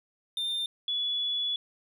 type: tone pair in turn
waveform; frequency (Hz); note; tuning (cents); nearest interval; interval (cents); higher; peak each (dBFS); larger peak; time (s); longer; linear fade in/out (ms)
triangle / sine; 3605 / 3415; A7 / G#7; +41 / +48; minor second; 93; first; -27; neither; 0.37-0.66 / 0.88-1.56; second; 2
effects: none